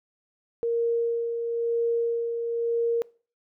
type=tone with tremolo; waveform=sine; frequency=466.2 Hz; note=A#4; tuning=in tune; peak=-21 dBFS; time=0.63-3.02 s; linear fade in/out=0 ms; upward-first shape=sine; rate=1 Hz; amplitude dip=45%; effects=noise-tail reverb RT60 0.4 s tail -23 dB re dry